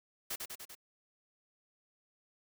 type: noise with echo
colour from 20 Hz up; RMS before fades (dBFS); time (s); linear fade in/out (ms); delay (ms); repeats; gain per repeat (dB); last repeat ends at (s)
white; -38; 0.3-0.36; 10; 98; 4; -3; 0.752
effects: none